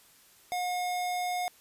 square tone, 720 Hz, F#5, 47 cents flat, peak -30 dBFS, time 0.52-1.48 s, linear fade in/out 0 ms, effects white hiss -59 dBFS RMS until 1.6 s + resampled to 32000 Hz

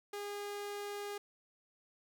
sawtooth tone, 408.5 Hz, G#4, 29 cents flat, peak -36 dBFS, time 0.13-1.18 s, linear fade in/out 5 ms, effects none

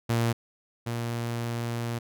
sawtooth tone pair in turn, 116.5 / 117.65 Hz, A#2 / A#2, -1 / +16 cents, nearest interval unison, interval 17 cents, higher second, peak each -19 / -25 dBFS, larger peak first, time 0.09-0.33 / 0.86-1.99 s, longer second, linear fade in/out 10 ms, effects none

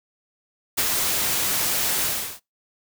white noise with ADSR envelope, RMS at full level -20 dBFS, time 0.77-2.4 s, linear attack 17 ms, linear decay 34 ms, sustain -3 dB, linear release 360 ms, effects noise-tail reverb RT60 0.2 s tail -24 dB re dry

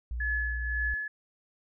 sine tone, 59.6 Hz, A#1, 39 cents sharp, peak -31 dBFS, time 0.11-0.94 s, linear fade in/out 0 ms
sine tone with tremolo, 1709 Hz, G#6, 49 cents sharp, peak -27 dBFS, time 0.2-1.08 s, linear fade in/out 5 ms, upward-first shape triangle, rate 1.9 Hz, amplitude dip 65%
effects none

